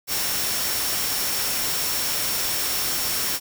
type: tone in noise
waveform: sine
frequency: 5480 Hz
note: F8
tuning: 34 cents flat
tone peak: -31 dBFS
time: 0.07-3.4 s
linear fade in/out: 50 ms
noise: white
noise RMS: -25 dBFS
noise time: 0.07-3.4 s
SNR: -9 dB
effects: none